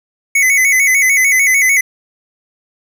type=tone with vibrato; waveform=square; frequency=2122 Hz; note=C7; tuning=24 cents sharp; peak=-9 dBFS; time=0.35-1.81 s; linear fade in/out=5 ms; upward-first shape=square; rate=6.7 Hz; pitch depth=77 cents each way; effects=none